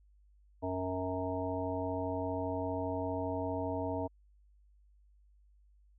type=harmonic tone; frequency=92.5 Hz; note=F#2; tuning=in tune; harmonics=1 / 3 / 5 / 7 / 9 / 10; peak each=-40 / -38 / -40 / -38 / -46 / -42 dBFS; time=0.62-4.08 s; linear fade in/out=20 ms; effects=added 50 Hz sine -61 dBFS peak until 5.98 s